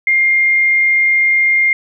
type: tone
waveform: sine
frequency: 2116 Hz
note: C7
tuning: 19 cents sharp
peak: -9 dBFS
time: 0.07-1.73 s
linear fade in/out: 2 ms
effects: none